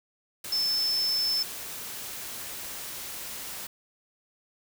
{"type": "tone in noise", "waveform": "sine", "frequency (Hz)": 5274, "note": "E8", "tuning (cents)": 0, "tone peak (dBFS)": -24, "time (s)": [0.52, 1.43], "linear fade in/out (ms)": 5, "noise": "white", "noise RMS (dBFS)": -38, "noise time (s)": [0.44, 3.67], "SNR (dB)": 11, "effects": []}